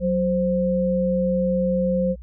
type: tone pair together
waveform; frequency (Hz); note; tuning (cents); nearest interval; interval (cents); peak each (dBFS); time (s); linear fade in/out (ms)
sine; 185.01 / 523.3; F#3 / C5; 0 / 0; octave + tritone; 1800; -21; 0-2.16; 50
effects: added 60 Hz sine -36 dBFS peak until 2.22 s